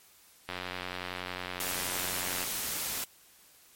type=click train; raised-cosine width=0.3 ms; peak=-19 dBFS; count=178; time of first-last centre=0.49-2.439 s; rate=90.8 Hz
type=noise; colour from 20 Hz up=white; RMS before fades=-34 dBFS; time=1.6-3.04 s; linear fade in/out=2 ms
effects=white hiss -59 dBFS RMS until 3.75 s + MP3 64 kbps